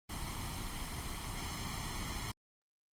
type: noise with comb filter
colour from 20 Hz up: pink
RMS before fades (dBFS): -40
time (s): 0.09-2.32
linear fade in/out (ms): 10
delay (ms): 0.95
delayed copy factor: +0.7
effects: low-pass 12000 Hz 12 dB/octave + Opus 24 kbps